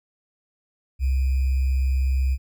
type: tone with sample-and-hold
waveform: sine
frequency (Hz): 65.9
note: C2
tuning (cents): +13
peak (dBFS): -18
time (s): 0.99-2.38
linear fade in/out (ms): 50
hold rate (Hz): 2450
effects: none